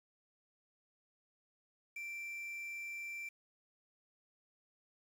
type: tone with quantisation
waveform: triangle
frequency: 2349 Hz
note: D7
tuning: in tune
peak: -40 dBFS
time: 1.96-3.29 s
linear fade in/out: 5 ms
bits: 10
effects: none